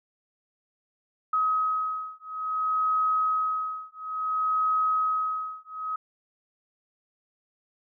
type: beating tone pair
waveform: sine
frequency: 1269 / 1269.58 Hz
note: D#6 / D#6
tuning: +34 / +35 cents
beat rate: 0.58 Hz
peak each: -27 dBFS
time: 1.33-5.96 s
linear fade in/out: 5 ms
effects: none